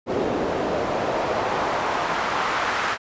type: noise with band-pass filter sweep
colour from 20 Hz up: pink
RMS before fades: -24 dBFS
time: 0.06-2.98 s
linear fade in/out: 50 ms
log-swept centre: 420 to 1400 Hz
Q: 1.3
effects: resampled to 16000 Hz